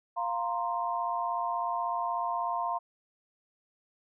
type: chord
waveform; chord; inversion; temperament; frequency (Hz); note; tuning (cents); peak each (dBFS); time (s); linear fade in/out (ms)
sine; F suspended fourth; none; just; 698.5 / 931.3 / 1047.7; F5 / Bb5 / C6; 0 / -2 / +2; -33; 0.16-2.79; 20
effects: none